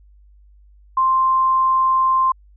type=tone; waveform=sine; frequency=1050 Hz; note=C6; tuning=6 cents sharp; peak=-13 dBFS; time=0.97-2.32 s; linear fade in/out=5 ms; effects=added 50 Hz sine -46 dBFS peak until 2.56 s